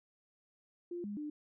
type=tone with pitch steps; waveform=sine; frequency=348.8 / 205.5 / 298.8 Hz; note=F4 / G#3 / D4; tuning=-2 / -18 / +30 cents; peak=-38 dBFS; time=0.91-1.3 s; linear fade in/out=5 ms; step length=130 ms; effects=none